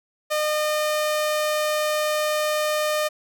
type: tone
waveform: sawtooth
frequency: 608 Hz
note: D#5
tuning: 40 cents flat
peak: -17 dBFS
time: 0.3-3.09 s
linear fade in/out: 20 ms
effects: none